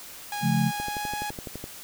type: tone with pitch glide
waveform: sawtooth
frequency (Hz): 825 to 834.1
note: G#5 to G#5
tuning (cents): -12 to +7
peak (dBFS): -26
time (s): 0.32-1.3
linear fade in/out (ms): 2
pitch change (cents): +19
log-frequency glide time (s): 0.67-1.13
type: chord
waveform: sine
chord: Db augmented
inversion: none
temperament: just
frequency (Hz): 138.59 / 173.24 / 216.5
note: Db3 / F3 / A3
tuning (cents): 0 / -14 / -28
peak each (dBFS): -25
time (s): 0.41-0.72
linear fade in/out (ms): 50
type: click train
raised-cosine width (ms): 2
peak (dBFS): -22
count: 11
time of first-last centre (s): 0.8-1.64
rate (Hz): 11.9
effects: white hiss -43 dBFS RMS until 1.83 s